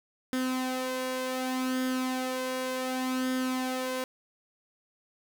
sawtooth tone with flanger, 257.2 Hz, C4, 30 cents flat, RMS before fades -31 dBFS, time 0.33-4.04 s, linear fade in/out 0 ms, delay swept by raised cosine 0.59 to 2.09 ms, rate 0.67 Hz, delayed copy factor +0.55, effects none

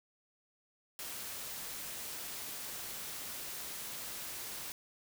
white noise, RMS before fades -43 dBFS, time 0.99-4.72 s, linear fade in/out 0 ms, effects none

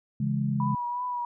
sine chord, C# minor, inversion none, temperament just, 138.59 / 166.31 / 207.9 Hz, C#3 / E3 / G#3, 0 / +16 / +2 cents, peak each -27 / -33 / -28 dBFS, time 0.2-0.75 s, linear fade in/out 5 ms
sine tone with vibrato, 978 Hz, B5, 17 cents flat, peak -28 dBFS, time 0.6-1.25 s, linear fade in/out 2 ms, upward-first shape triangle, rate 2.8 Hz, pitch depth 35 cents each way
effects none

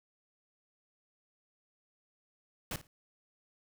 pink noise with echo, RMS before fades -37 dBFS, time 2.71-2.76 s, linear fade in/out 2 ms, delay 55 ms, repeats 2, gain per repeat -15 dB, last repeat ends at 2.87 s, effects none

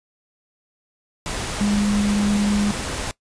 sine tone in noise, 205.4 Hz, G#3, 19 cents flat, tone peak -17 dBFS, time 1.61-2.71 s, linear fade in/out 0 ms, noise pink, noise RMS -27 dBFS, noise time 1.26-3.11 s, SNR +7 dB, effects noise-tail reverb RT60 0.1 s tail -20 dB re dry + resampled to 22050 Hz

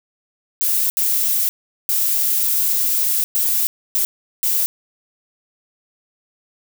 violet noise bursts at uneven times, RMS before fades -18 dBFS, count 6, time 0.61-0.9 / 0.97-1.49 / 1.89-3.24 / 3.35-3.67 / 3.95-4.05 / 4.43-4.66 s, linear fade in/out 0 ms, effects none

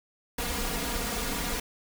pink noise with comb filter, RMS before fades -31 dBFS, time 0.38-1.6 s, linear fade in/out 5 ms, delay 4.2 ms, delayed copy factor +0.85, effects none

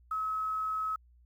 sine tone with quantisation, 1285 Hz, E6, 45 cents flat, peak -30 dBFS, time 0.11-0.96 s, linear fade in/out 5 ms, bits 10, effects added 60 Hz sine -58 dBFS peak until 1.25 s

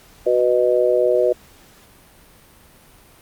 sine chord, B major, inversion second, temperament just, 370.4 / 493.9 / 617.4 Hz, F#4 / B4 / D#5, +2 / 0 / -14 cents, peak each -19 / -17 / -18 dBFS, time 0.26-1.33 s, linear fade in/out 10 ms, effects pink hiss -49 dBFS RMS until 3.21 s + Opus 48 kbps

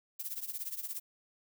violet noise with tremolo, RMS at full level -36 dBFS, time 0.19-1 s, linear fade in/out 10 ms, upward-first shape triangle, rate 17 Hz, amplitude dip 90%, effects none

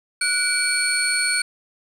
sine tone cluster, 1467 / 2309 / 4366 / 8920 Hz, F#6 / D7 / C#8 / C#9, -15 / -30 / -27 / +10 cents, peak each -23 dBFS, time 0.21-1.42 s, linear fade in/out 5 ms, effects tanh soft clip ceiling -12 dBFS + 8-bit

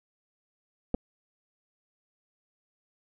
clicks, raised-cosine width 2 ms, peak -15 dBFS, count 2, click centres 0.943 / 0.947 s, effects none

